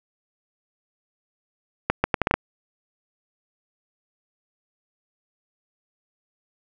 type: accelerating click train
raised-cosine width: 0.5 ms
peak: -3 dBFS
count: 7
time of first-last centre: 1.9-2.34 s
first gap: 140 ms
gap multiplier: 0.73
effects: none